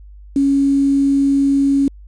sine tone with quantisation, 277.2 Hz, C#4, in tune, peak -11 dBFS, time 0.36-1.88 s, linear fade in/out 2 ms, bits 6, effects added 50 Hz sine -36 dBFS peak until 2.07 s + resampled to 22050 Hz

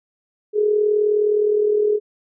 sine tone with amplitude modulation, 420 Hz, G#4, 19 cents sharp, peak -12 dBFS, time 0.53-2 s, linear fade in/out 50 ms, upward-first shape sine, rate 39.5 Hz, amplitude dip 55%, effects none

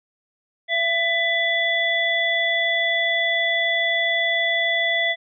sine tone cluster, 672 / 1993 / 3434 Hz, E5 / B6 / A7, +33 / +15 / -43 cents, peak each -25 / -20 / -25 dBFS, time 0.68-5.16 s, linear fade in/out 50 ms, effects none

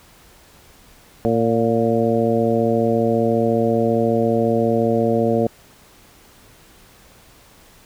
harmonic tone with a mistuned harmonic, 114.6 Hz, A#2, 29 cents flat, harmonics 1 / 2 / 3 / 4 / 5 / 6, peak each -25 / -20 / -24 / -20 / -22 / -26 dBFS, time 1.25-5.47 s, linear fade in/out 0 ms, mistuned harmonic 6, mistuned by +46 cents, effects pink hiss -49 dBFS RMS until 7.85 s

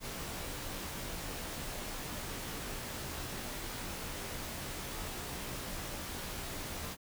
pink noise with comb filter, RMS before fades -41 dBFS, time 0-6.97 s, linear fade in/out 50 ms, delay 19 ms, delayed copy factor -0.55, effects none

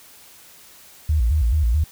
sine tone with vibrato, 66.4 Hz, C2, 26 cents sharp, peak -15 dBFS, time 1.09-1.84 s, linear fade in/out 5 ms, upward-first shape square, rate 4.6 Hz, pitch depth 250 cents each way, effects white hiss -47 dBFS RMS until 1.91 s

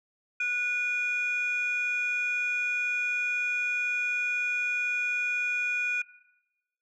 sine tone pair together, 1469 / 2441 Hz, F#6 / D#7, -13 / -34 cents, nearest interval major sixth, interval 879 cents, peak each -31 / -25 dBFS, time 0.4-6.02 s, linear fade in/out 5 ms, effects noise-tail reverb RT60 1.0 s tail -18 dB re dry + tanh soft clip ceiling -22 dBFS

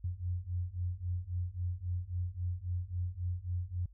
sine beating tone pair, 87.31 / 91.01 Hz, F2 / F#2, 0 / -28 cents, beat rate 3.7 Hz, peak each -37 / -36 dBFS, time 0.04-3.86 s, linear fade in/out 5 ms, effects added 50 Hz sine -54 dBFS peak until 3.93 s

